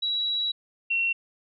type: tone pair in turn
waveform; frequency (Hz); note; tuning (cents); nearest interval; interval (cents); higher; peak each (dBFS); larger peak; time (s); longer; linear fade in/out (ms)
sine; 3895 / 2726; B7 / F7; -25 / -43; tritone; 618; first; -24 / -22; second; 0.02-0.52 / 0.9-1.13; first; 10
effects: none